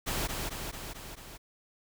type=noise with echo; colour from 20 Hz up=pink; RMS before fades=-32 dBFS; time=0.06-0.28 s; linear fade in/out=20 ms; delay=220 ms; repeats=5; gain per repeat=-3 dB; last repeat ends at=1.38 s; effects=none